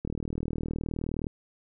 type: click train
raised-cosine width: 3 ms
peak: -19 dBFS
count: 49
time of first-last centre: 0.05-1.268 s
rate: 39.4 Hz
effects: none